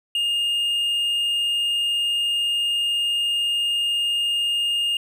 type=tone; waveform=triangle; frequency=2831 Hz; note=F7; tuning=23 cents sharp; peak=-18 dBFS; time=0.15-4.97 s; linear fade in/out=2 ms; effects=none